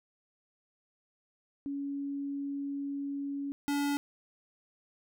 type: tone pair in turn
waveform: sine / square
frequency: 280.7 / 285.6 Hz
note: C#4 / D4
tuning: +22 / -48 cents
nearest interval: unison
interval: 30 cents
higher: second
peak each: -33 / -29 dBFS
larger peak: second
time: 1.66-3.52 / 3.68-3.97 s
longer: first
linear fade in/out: 0 ms
effects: none